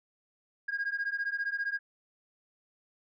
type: beating tone pair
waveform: sine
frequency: 1622 / 1637 Hz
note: G#6 / G#6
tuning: -41 / -25 cents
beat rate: 15 Hz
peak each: -32 / -32 dBFS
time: 0.68-1.79 s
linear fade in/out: 10 ms
effects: tanh soft clip ceiling -26 dBFS